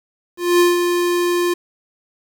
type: tone with ADSR envelope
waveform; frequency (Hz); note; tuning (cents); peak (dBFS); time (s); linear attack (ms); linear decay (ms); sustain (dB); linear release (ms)
square; 350.7; F4; +7; -10; 0.37-1.54; 230; 160; -6; 8
effects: 8-bit